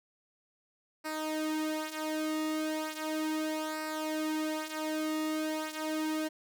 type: tone with flanger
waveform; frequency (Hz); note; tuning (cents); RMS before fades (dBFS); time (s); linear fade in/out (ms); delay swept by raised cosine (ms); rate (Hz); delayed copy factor
sawtooth; 311.1; D#4; 0; -34; 1.04-6.29; 20; 0.3 to 4.5; 0.36; -0.7
effects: none